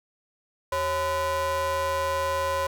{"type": "ring-modulated tone", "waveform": "square", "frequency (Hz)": 233.1, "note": "A#3", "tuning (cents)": 0, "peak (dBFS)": -22, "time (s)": [0.72, 2.67], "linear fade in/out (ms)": 5, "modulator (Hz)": 780, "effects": []}